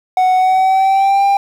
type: tone with pitch glide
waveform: triangle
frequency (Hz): 742 to 795.3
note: F#5 to G5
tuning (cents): +5 to +25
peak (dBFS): -7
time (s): 0.17-1.37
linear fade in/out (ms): 2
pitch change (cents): +120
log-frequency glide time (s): 0.36-1.25
effects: 7-bit